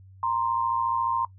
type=tone pair together; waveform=sine; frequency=932.3 / 1046.5 Hz; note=A#5 / C6; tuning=0 / 0 cents; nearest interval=major second; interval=200 cents; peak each=-26 dBFS; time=0.23-1.25 s; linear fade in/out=2 ms; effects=noise-tail reverb RT60 0.1 s tail -20 dB re dry + added 95 Hz sine -47 dBFS peak until 1.38 s